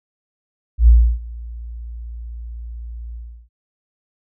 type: tone with ADSR envelope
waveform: sine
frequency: 57.9 Hz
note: A#1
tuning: 11 cents flat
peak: -4 dBFS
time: 0.78-3.49 s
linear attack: 97 ms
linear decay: 310 ms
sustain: -24 dB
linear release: 340 ms
effects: none